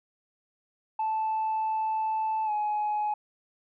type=tone with pitch glide; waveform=sine; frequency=876 to 841.8 Hz; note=A5 to G#5; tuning=-8 to +23 cents; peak=-24 dBFS; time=0.99-3.14 s; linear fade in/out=5 ms; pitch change=-69 cents; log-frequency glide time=2.45-2.51 s; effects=tanh soft clip ceiling -23 dBFS